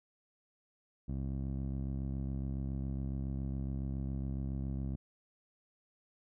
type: tone with low-pass filter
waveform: 15% pulse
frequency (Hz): 67.2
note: C2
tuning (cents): +47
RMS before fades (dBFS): -37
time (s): 1.08-4.96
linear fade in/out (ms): 10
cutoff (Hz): 290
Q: 0.61
effects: none